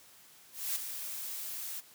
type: noise with ADSR envelope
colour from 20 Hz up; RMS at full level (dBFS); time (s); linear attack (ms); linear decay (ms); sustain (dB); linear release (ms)
blue; -32; 0.52-1.81; 240; 5; -8; 20
effects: white hiss -58 dBFS RMS until 1.94 s + high-pass 80 Hz 12 dB/octave

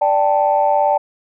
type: chord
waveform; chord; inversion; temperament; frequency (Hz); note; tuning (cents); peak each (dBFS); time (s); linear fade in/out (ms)
sine; D suspended fourth; none; just; 587.3 / 783.1 / 881; D5 / G5 / A5; 0 / -2 / +2; -16; 0.01-0.98; 10
effects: tanh soft clip ceiling -3 dBFS

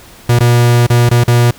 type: tone with dropouts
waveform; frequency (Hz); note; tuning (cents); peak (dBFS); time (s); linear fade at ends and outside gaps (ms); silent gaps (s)
45% pulse; 120; B2; -49; -6; 0.29-1.51; 5; 0.39-0.405 / 0.867-0.9 / 1.092-1.111 / 1.238-1.278
effects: pink hiss -38 dBFS RMS until 1.58 s

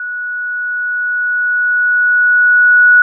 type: tone with level ramp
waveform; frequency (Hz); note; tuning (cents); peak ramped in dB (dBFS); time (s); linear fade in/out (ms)
sine; 1467; F#6; -15; -19 to -3; 0-3.02; 2
effects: none

